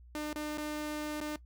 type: tone with dropouts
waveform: sawtooth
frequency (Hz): 301.3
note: D4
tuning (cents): +44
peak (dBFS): -31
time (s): 0.15-1.36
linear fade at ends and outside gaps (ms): 1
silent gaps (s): 0.33-0.358 / 0.574-0.581 / 1.204-1.211
effects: noise-tail reverb RT60 0.1 s tail -18 dB re dry + added 60 Hz sine -52 dBFS peak until 1.45 s